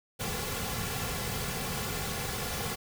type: noise with comb filter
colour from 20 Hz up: pink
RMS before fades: -34 dBFS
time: 0.19-2.76 s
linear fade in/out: 20 ms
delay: 3.2 ms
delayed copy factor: -0.65
effects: none